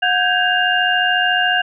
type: tone cluster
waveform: sine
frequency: 726 / 1551 / 1645 / 2809 Hz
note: F#5 / G6 / G#6 / F7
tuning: -33 / -19 / -17 / +9 cents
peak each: -19 dBFS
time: 0.02-1.62 s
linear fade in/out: 10 ms
effects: none